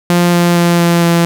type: tone with pitch steps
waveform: sawtooth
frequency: 174.61 / 173.4 / 172.21 / 171.02 / 169.84 Hz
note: F3 / F3 / F3 / F3 / F3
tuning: 0 / -12 / -24 / -36 / -48 cents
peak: -4 dBFS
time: 0.1-1.25 s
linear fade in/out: 0 ms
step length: 230 ms
effects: none